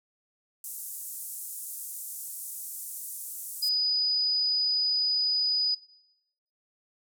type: band-pass noise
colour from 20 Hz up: white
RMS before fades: -39 dBFS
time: 0.64-3.69 s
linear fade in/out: 2 ms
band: 7900 to 14000 Hz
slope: 24 dB/octave
type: tone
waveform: sine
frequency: 4966 Hz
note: D#8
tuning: 4 cents flat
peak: -24 dBFS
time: 3.62-5.75 s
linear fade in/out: 10 ms
effects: noise-tail reverb RT60 0.9 s tail -21 dB re dry